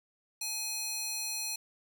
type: tone with high-pass filter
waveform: square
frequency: 840 Hz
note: G#5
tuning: 19 cents sharp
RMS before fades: -36 dBFS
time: 0.41-1.56 s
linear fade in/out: 5 ms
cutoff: 4400 Hz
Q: 0.94
effects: none